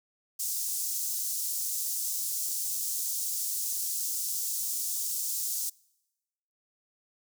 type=high-pass noise; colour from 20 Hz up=pink; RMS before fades=-32 dBFS; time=0.39-5.7 s; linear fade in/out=10 ms; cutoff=6000 Hz; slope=24 dB/octave; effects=noise-tail reverb RT60 1.0 s tail -26 dB re dry